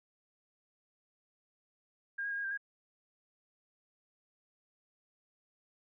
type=tone with pitch steps; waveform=sine; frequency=1611 / 1640 / 1621 / 1634 / 1578 / 1638 Hz; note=G6 / G#6 / G#6 / G#6 / G6 / G#6; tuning=+47 / -22 / -42 / -29 / +11 / -24 cents; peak=-34 dBFS; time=2.18-2.576 s; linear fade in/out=10 ms; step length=66 ms; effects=none